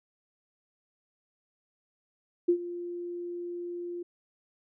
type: tone with ADSR envelope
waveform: sine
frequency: 349.2 Hz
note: F4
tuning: in tune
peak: -18 dBFS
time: 2.48-4.03 s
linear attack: 11 ms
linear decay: 81 ms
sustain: -16 dB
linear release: 8 ms
effects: none